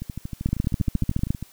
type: two click trains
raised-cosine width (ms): 5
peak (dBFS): -18 / -9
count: 19 / 13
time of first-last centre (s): 0.02-1.426 / 0.46-1.305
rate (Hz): 12.8 / 14.2
effects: white hiss -53 dBFS RMS until 1.52 s